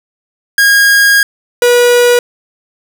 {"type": "tone pair in turn", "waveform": "45% pulse", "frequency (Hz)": [1632, 485.2], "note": ["G#6", "B4"], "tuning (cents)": [-31, -31], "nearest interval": "octave + major sixth", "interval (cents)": 2100, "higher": "first", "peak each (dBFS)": -5, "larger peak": "neither", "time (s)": [[0.58, 1.23], [1.62, 2.19]], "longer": "first", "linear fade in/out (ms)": 2, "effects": []}